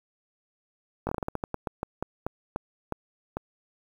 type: slowing click train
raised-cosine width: 1 ms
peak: -15 dBFS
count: 17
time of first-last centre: 1.07-3.37 s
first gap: 20 ms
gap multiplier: 1.23
effects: 8-bit